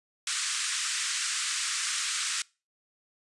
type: band-pass noise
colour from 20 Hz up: white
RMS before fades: -31 dBFS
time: 0.27-2.42 s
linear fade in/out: 2 ms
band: 1200 to 9000 Hz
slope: 48 dB/octave
effects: noise-tail reverb RT60 0.3 s tail -24 dB re dry + resampled to 24000 Hz